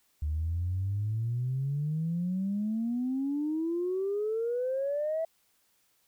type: exponential sweep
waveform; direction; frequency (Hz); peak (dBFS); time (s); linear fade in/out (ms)
sine; up; 73.42 to 659.3; -27; 0.22-5.25; 5
effects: tanh soft clip ceiling -23 dBFS + white hiss -70 dBFS RMS until 6.07 s